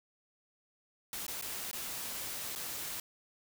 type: noise with dropouts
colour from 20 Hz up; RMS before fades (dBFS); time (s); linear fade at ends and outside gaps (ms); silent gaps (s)
white; -40; 1.13-3; 1; 1.266-1.28 / 1.413-1.423 / 1.713-1.73 / 2.552-2.559
effects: none